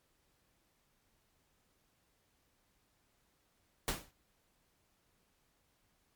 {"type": "noise with exponential decay", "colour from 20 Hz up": "pink", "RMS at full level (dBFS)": -30, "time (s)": [3.88, 4.11], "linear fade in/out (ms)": 1, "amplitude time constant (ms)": 48, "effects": ["pink hiss -75 dBFS RMS until 6.15 s", "MP3 96 kbps"]}